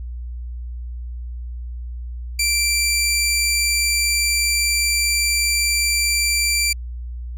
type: tone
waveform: 15% pulse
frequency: 2349 Hz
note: D7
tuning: in tune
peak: -10 dBFS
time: 2.39-6.73 s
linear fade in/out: 5 ms
effects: added 60 Hz sine -27 dBFS peak until 7.37 s